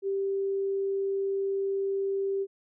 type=tone; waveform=sine; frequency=392 Hz; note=G4; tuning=in tune; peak=-26 dBFS; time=0.02-2.47 s; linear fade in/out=50 ms; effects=none